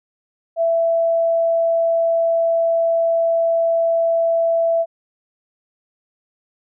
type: tone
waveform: sine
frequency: 665 Hz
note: E5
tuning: 15 cents sharp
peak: -14 dBFS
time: 0.56-4.86 s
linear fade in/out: 50 ms
effects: none